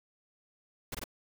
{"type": "noise bursts", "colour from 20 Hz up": "pink", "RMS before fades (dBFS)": -38, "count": 3, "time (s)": [0.92, 1.041], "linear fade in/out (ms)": 5, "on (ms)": 27, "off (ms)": 20, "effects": []}